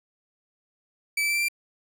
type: tone with pitch steps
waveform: 40% pulse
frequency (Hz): 2307 / 2322 / 2337 / 2351 / 2366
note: D7 / D7 / D7 / D7 / D7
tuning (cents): -31 / -20 / -9 / +1 / +12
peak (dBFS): -22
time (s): 1.17-1.485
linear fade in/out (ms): 5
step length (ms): 63
effects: none